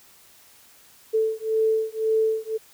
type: beating tone pair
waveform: sine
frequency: 440 / 441.9 Hz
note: A4 / A4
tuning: 0 / +7 cents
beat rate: 1.9 Hz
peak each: -23 / -23 dBFS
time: 1.13-2.58 s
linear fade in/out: 20 ms
effects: white hiss -53 dBFS RMS until 2.73 s